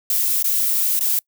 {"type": "noise with dropouts", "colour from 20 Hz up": "violet", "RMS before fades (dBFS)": -19, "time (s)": [0.1, 1.19], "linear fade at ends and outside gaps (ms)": 1, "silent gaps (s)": [[0.426, 0.443], [0.992, 1.008]], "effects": ["noise-tail reverb RT60 0.1 s tail -26 dB re dry"]}